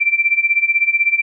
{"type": "tone with tremolo", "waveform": "sine", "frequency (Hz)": 2349, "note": "D7", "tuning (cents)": 0, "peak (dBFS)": -9, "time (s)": [0, 1.22], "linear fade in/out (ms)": 20, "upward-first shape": "sine", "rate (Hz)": 16, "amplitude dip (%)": 85, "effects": []}